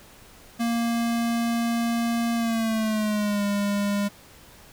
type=tone with pitch glide; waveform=square; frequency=233.1 to 202.9 Hz; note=A#3 to G#3; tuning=0 to -40 cents; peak=-23 dBFS; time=0.59-4.09 s; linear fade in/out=20 ms; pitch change=-240 cents; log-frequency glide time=2.35-3.44 s; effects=pink hiss -50 dBFS RMS until 4.72 s